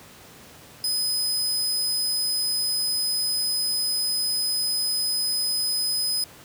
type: tone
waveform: sawtooth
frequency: 5030 Hz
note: D#8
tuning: 18 cents sharp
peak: -20 dBFS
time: 0.84-6.24 s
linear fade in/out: 2 ms
effects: pink hiss -47 dBFS RMS until 6.44 s + high-pass 80 Hz 12 dB/octave